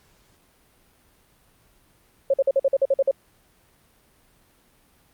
sine tone bursts, 544 Hz, C#5, 33 cents flat, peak -15 dBFS, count 10, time 2.3-3.112 s, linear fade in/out 5 ms, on 38 ms, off 48 ms, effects pink hiss -60 dBFS RMS until 5.13 s + Opus 48 kbps

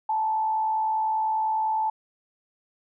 sine tone with frequency modulation, 875 Hz, A5, 10 cents flat, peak -22 dBFS, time 0.09-1.9 s, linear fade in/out 5 ms, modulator 64.7 Hz, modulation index 0.35, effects none

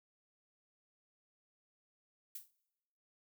violet noise with exponential decay, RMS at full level -41 dBFS, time 2.35-2.51 s, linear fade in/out 5 ms, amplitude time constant 34 ms, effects noise-tail reverb RT60 1.0 s tail -23 dB re dry

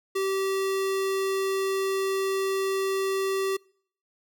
square tone, 386.6 Hz, G4, 24 cents flat, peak -25 dBFS, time 0.15-3.57 s, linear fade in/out 10 ms, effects noise-tail reverb RT60 0.6 s tail -26 dB re dry

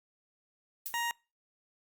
violet noise with exponential decay, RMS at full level -34 dBFS, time 0.86-1.03 s, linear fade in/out 0 ms, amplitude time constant 36 ms
20% pulse tone, 940 Hz, A#5, 14 cents sharp, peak -26 dBFS, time 0.94-1.11 s, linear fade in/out 0 ms
effects noise-tail reverb RT60 0.3 s tail -25 dB re dry + Opus 48 kbps

